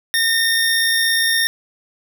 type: tone pair together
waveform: 25% pulse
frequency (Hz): 1828 / 5541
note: A#6 / F8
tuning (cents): -34 / -15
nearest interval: octave + perfect fifth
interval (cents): 1919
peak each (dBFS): -12 / -17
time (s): 0.14-1.47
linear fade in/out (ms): 0
effects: none